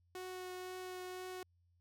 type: tone with vibrato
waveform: sawtooth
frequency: 367.5 Hz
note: F#4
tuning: 12 cents flat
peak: -40 dBFS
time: 0.15-1.43 s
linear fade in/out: 2 ms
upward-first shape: triangle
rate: 2 Hz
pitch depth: 11 cents each way
effects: added 87 Hz sine -70 dBFS peak until 1.8 s